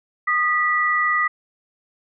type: tone pair together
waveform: sine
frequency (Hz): 1232 / 1955.7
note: D#6 / B6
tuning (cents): -17 / -17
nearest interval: minor sixth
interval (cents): 800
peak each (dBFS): -20 / -19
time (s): 0.27-1.28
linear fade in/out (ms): 10
effects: none